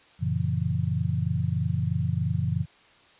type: chord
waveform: sine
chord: F# dominant seventh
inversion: none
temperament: just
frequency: 92.5 / 115.62 / 138.75 / 166.5 Hz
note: F#2 / A#2 / C#3 / E3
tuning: 0 / -14 / +2 / +18 cents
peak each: -29 dBFS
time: 0.19-2.66 s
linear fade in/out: 50 ms
effects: white hiss -56 dBFS RMS until 3.19 s + resampled to 8000 Hz

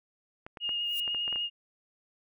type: clicks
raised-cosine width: 0.5 ms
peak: -27 dBFS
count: 8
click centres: 0.465 / 0.572 / 0.692 / 1.078 / 1.147 / 1.279 / 1.327 / 1.359 s
type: tone with vibrato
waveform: sine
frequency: 2850 Hz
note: F7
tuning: 34 cents sharp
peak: -29 dBFS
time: 0.6-1.5 s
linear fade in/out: 50 ms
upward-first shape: sine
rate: 10 Hz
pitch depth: 14 cents each way
type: noise with exponential growth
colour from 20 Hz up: violet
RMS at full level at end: -36 dBFS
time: 0.81-1 s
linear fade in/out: 0 ms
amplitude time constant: 41 ms
effects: none

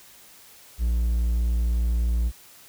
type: tone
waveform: triangle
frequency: 58.27 Hz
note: A#1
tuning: in tune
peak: -18 dBFS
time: 0.78-2.32 s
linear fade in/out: 50 ms
effects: white hiss -50 dBFS RMS until 2.68 s

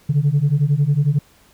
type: beating tone pair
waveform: sine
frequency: 138.59 / 149.59 Hz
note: C#3 / D3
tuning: 0 / +32 cents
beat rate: 11 Hz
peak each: -16 / -15 dBFS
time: 0.09-1.19 s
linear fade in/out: 10 ms
effects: tanh soft clip ceiling -9 dBFS + pink hiss -53 dBFS RMS until 1.53 s

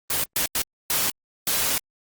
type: noise bursts at uneven times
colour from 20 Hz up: white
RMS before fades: -23 dBFS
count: 5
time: 0.1-0.24 / 0.36-0.46 / 0.55-0.62 / 0.9-1.1 / 1.47-1.78 s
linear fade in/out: 2 ms
effects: Opus 24 kbps

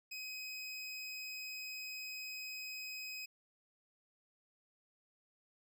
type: tone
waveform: 25% pulse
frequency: 2524 Hz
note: D#7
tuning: 24 cents sharp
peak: -39 dBFS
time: 0.11-3.26 s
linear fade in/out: 10 ms
effects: none

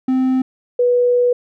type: tone pair in turn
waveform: triangle / sine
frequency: 259.3 / 489.5 Hz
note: C4 / B4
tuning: -15 / -15 cents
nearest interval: major seventh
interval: 1100 cents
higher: second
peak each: -11 dBFS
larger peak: neither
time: 0.08-0.42 / 0.79-1.33 s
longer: second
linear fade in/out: 5 ms
effects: none

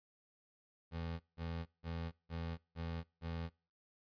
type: tone bursts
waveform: 25% pulse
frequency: 83.3 Hz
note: E2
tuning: 19 cents sharp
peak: -36 dBFS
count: 6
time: 0.91-3.5 s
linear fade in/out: 50 ms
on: 290 ms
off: 170 ms
effects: noise-tail reverb RT60 0.4 s tail -25 dB re dry + resampled to 11025 Hz

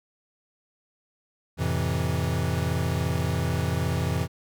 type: chord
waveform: square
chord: F major seventh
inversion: none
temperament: equal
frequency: 87.31 / 110 / 130.81 / 164.81 Hz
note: F2 / A2 / C3 / E3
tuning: 0 / 0 / 0 / 0 cents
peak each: -29 / -33 / -30 / -30 dBFS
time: 1.57-4.28 s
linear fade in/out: 50 ms
effects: none

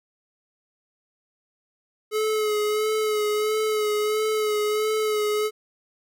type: tone with vibrato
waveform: square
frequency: 427.1 Hz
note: G#4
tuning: 48 cents sharp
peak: -22 dBFS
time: 2.11-5.51 s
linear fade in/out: 50 ms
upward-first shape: sine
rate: 1.5 Hz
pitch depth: 28 cents each way
effects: none

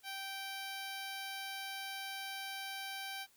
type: tone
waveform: 10% pulse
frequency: 780 Hz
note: G5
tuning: 9 cents flat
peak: -33 dBFS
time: 0.03-3.27 s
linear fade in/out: 50 ms
effects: white hiss -68 dBFS RMS until 3.36 s

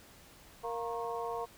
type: harmonic tone with a mistuned harmonic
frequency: 233.1 Hz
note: A#3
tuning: in tune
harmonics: 2 / 3 / 4 / 5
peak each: -38 / -40 / -41 / -42 dBFS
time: 0.63-1.46 s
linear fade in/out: 20 ms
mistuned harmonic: 5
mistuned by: -120 cents
effects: pink hiss -57 dBFS RMS until 1.57 s

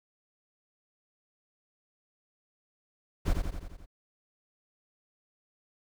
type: noise with echo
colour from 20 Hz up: brown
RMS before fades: -25 dBFS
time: 3.25-3.34 s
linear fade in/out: 20 ms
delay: 87 ms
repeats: 6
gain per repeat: -4 dB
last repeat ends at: 3.862 s
effects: none

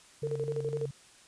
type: tone with vibrato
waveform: sine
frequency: 140 Hz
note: C#3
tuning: 18 cents sharp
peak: -36 dBFS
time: 0.22-0.91 s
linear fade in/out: 5 ms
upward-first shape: sine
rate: 4.2 Hz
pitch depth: 30 cents each way
type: tone with tremolo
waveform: sine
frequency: 453.7 Hz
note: A#4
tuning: 47 cents flat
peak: -29 dBFS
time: 0.23-0.86 s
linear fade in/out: 5 ms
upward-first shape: square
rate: 12 Hz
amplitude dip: 70%
effects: white hiss -57 dBFS RMS until 1.27 s + resampled to 22050 Hz

